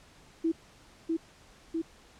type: tone with echo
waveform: sine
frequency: 327.2 Hz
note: E4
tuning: 13 cents flat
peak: -24 dBFS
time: 0.44-0.52 s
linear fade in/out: 10 ms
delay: 650 ms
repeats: 2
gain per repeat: -2 dB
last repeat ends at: 1.82 s
effects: pink hiss -57 dBFS RMS until 2.19 s + low-pass 8000 Hz 12 dB/octave